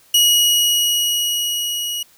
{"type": "tone with level ramp", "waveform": "sawtooth", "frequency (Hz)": 2904, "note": "F#7", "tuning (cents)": -33, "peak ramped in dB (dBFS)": [-7, -19], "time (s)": [0.14, 2.03], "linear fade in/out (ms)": 5, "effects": ["white hiss -52 dBFS RMS until 2.17 s"]}